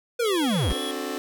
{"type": "linear sweep", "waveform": "square", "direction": "down", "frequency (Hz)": [493.9, 39.66], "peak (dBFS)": -22, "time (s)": [0.19, 0.73], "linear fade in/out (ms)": 10}
{"type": "tone with tremolo", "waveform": "sine", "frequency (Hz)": 504, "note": "B4", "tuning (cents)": 35, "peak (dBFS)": -32, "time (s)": [0.19, 0.79], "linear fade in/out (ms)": 20, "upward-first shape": "triangle", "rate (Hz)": 8.9, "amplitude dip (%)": 75}
{"type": "tone with vibrato", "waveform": "square", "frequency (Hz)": 3322, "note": "G#7", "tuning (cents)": 0, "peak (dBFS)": -32, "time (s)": [0.25, 0.91], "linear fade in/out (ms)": 0, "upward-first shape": "triangle", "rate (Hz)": 3.9, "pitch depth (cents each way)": 29}
{"type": "chord", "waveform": "sawtooth", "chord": "D dominant seventh", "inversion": "third", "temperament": "just", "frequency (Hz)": [264.3, 293.7, 367.1, 440.5], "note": ["C4", "D4", "F#4", "A4"], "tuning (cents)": [18, 0, -14, 2], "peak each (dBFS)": -30, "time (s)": [0.7, 1.18], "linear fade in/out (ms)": 0}
{"effects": []}